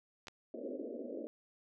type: clicks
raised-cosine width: 0.2 ms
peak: -30 dBFS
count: 2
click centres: 0.271 / 0.283 s
type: band-pass noise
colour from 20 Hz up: pink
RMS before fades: -43 dBFS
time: 0.54-1.27 s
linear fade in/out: 0 ms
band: 230 to 610 Hz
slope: 96 dB/octave
effects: none